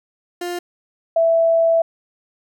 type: tone pair in turn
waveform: 30% pulse / sine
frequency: 351.9 / 661.2 Hz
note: F4 / E5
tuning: +13 / +5 cents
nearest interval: major seventh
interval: 1092 cents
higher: second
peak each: -21 / -12 dBFS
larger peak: second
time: 0.41-0.59 / 1.16-1.82 s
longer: second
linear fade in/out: 5 ms
effects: none